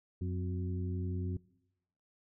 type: harmonic tone with a mistuned harmonic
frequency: 91.1 Hz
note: F#2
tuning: 26 cents flat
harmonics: 1 / 2 / 3 / 4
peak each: -34 / -40 / -44 / -46 dBFS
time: 0.21-1.37 s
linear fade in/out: 5 ms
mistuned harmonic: 3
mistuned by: -75 cents
effects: noise-tail reverb RT60 0.9 s tail -22 dB re dry